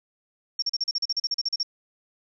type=tone bursts; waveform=sine; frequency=5500 Hz; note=F8; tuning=27 cents flat; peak=-22 dBFS; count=15; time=0.59-1.631 s; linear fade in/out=5 ms; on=33 ms; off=39 ms; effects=none